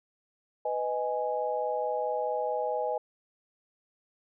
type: chord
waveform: sine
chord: G# minor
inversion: first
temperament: just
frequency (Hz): 498.4 / 623 / 830.6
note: B4 / D#5 / G#5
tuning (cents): +16 / +2 / 0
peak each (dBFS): -32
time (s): 0.65-2.98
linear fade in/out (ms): 5
effects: none